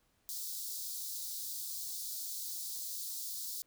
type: high-pass noise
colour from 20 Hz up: white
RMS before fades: -41 dBFS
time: 0.29-3.62 s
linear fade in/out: 0 ms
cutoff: 3900 Hz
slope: 48 dB/octave
effects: pink hiss -74 dBFS RMS until 3.66 s